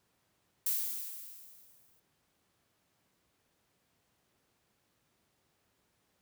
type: noise with exponential decay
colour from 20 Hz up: violet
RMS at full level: -30 dBFS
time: 0.66-2 s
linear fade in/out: 5 ms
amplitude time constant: 290 ms
effects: pink hiss -75 dBFS RMS until 6.21 s + high-pass 80 Hz 12 dB/octave